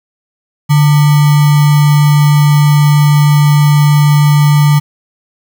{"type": "tone with sample-and-hold", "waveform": "sine", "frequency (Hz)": 146.83, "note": "D3", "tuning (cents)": 0, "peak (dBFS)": -4, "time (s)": [0.69, 4.8], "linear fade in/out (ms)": 20, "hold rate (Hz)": 1050, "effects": []}